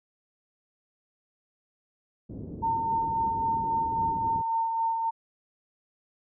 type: low-pass noise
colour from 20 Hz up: pink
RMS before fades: -36 dBFS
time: 2.29-4.42 s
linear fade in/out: 10 ms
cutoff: 410 Hz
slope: 24 dB/octave
type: tone with tremolo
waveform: sine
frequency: 908 Hz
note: A#5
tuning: 46 cents flat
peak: -23 dBFS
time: 2.62-5.11 s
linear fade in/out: 20 ms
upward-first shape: sine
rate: 3.7 Hz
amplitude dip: 35%
effects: high-pass 80 Hz 12 dB/octave